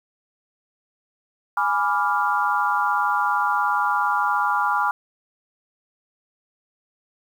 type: chord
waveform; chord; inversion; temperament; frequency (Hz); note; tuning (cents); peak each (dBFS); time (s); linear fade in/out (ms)
sine; G# diminished seventh; none; equal; 830.6 / 987.8 / 1174.7 / 1396.9; G#5 / B5 / D6 / F6; 0 / 0 / 0 / 0; -24; 1.57-4.91; 2
effects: 8-bit